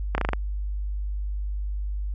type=slowing click train; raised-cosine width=0.5 ms; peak=-9 dBFS; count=6; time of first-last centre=0.15-0.333 s; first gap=30 ms; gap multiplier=1.1; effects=added 50 Hz sine -26 dBFS peak until 2.14 s